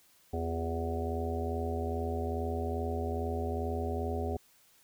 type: harmonic tone with a mistuned harmonic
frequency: 82.41 Hz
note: E2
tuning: in tune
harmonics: 1 / 3 / 4 / 5 / 6 / 7 / 8 / 9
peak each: -34 / -39 / -46 / -37 / -49 / -43 / -46 / -40 dBFS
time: 0.33-4.37 s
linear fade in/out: 5 ms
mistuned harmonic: 4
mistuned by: +110 cents
effects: white hiss -64 dBFS RMS until 4.83 s